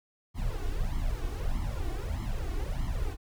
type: noise with flanger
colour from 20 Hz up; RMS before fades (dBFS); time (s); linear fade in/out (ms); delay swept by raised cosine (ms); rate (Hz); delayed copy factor
brown; -31; 0.34-3.17; 50; 0.95 to 2.75; 1.6; +1
effects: none